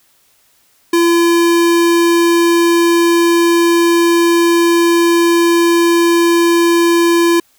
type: tone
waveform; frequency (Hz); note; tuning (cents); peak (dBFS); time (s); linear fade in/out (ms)
square; 340; F4; -46; -9; 0.93-7.4; 5
effects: white hiss -54 dBFS RMS until 7.58 s